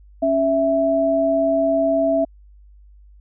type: tone pair together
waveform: sine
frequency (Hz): 277.2 / 659.3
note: C#4 / E5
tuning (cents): 0 / 0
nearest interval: octave + minor third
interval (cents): 1500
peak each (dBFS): -21 / -16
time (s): 0.22-2.25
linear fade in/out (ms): 10
effects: added 50 Hz sine -44 dBFS peak until 3.2 s